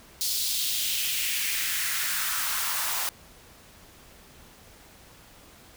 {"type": "noise with high-pass filter sweep", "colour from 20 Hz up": "white", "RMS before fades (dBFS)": -28, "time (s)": [0.21, 3.09], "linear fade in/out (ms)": 0, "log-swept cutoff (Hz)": [4500, 860], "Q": 2.2, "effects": ["pink hiss -52 dBFS RMS until 5.76 s"]}